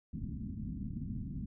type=low-pass noise; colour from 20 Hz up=white; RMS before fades=-40 dBFS; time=0.13-1.46 s; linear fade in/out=5 ms; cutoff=250 Hz; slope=48 dB/octave; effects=none